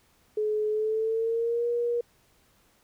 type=tone with pitch glide; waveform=sine; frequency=426.4 to 475.9 Hz; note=G#4 to A#4; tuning=+46 to +36 cents; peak=-24 dBFS; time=0.37-2.01 s; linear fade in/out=5 ms; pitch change=+190 cents; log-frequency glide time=0.7-1.67 s; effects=pink hiss -64 dBFS RMS until 2.83 s